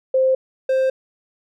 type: tone pair in turn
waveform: sine / triangle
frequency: 523.3 / 525.6 Hz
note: C5 / C5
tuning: 0 / +8 cents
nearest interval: unison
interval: 8 cents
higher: second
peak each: -13 dBFS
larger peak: neither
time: 0.14-0.35 / 0.69-0.9 s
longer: neither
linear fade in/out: 5 ms
effects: none